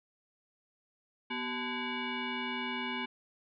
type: tone with frequency modulation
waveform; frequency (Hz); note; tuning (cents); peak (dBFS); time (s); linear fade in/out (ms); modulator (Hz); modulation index
sine; 1013; B5; +44; -33; 1.3-3.06; 10; 629; 3.2
effects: none